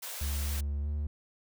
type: high-pass noise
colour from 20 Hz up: white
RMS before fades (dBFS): -40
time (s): 0.02-0.61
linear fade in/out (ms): 10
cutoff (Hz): 440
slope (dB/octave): 96
type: tone with pitch glide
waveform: triangle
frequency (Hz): 71.7 to 74.01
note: D2 to D2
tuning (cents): -41 to +14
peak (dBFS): -28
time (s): 0.21-1.07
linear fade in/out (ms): 5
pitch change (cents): +55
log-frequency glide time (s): 0.82-0.87
effects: none